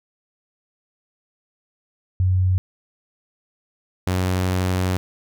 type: tone pair in turn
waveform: sine / sawtooth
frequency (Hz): 92.5 / 92.12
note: F#2 / F#2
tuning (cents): 0 / -7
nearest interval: unison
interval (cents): 7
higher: first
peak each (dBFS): -15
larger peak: neither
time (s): 2.2-2.58 / 4.07-4.97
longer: second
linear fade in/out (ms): 0
effects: none